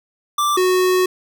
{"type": "tone pair in turn", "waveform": "square", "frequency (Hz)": [1175, 368.2], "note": ["D6", "F#4"], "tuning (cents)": [1, -8], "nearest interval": "octave + minor sixth", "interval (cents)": 2009, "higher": "first", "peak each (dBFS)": [-16, -14], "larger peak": "second", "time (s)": [[0.38, 0.57], [0.57, 1.06]], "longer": "second", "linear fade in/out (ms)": 5, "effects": []}